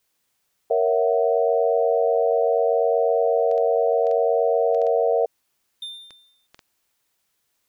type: chord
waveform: sine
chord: F# dominant seventh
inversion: first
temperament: equal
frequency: 466.2 / 554.4 / 659.3 / 740 Hz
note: A#4 / C#5 / E5 / F#5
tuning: 0 / 0 / 0 / 0 cents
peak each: -20 / -24 / -22 / -26 dBFS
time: 0.7-5.26 s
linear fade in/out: 10 ms
type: clicks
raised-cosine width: 0.2 ms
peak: -28 dBFS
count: 10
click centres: 3.514 / 3.579 / 4.069 / 4.113 / 4.747 / 4.817 / 4.868 / 6.107 / 6.545 / 6.592 s
type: tone with exponential decay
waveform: triangle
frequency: 3598 Hz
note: A7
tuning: 38 cents sharp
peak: -27 dBFS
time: 5.82-6.47 s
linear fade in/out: 5 ms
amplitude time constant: 140 ms
effects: white hiss -72 dBFS RMS until 7.68 s